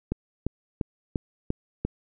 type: click train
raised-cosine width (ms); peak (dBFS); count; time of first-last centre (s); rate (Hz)
3; -13; 6; 0.12-1.85; 2.89
effects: none